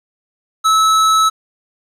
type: tone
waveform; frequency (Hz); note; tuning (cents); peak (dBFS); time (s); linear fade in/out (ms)
square; 1300; E6; -24; -10; 0.64-1.3; 20
effects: low-pass 10000 Hz 12 dB/octave + 8-bit